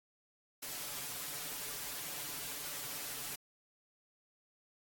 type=noise with comb filter; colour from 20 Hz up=white; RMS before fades=-42 dBFS; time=0.62-3.36 s; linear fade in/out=10 ms; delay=6.9 ms; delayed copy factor=+0.8; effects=AAC 64 kbps